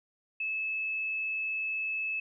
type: tone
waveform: sine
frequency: 2604 Hz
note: E7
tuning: 22 cents flat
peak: -30 dBFS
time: 0.4-2.2 s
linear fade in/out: 5 ms
effects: none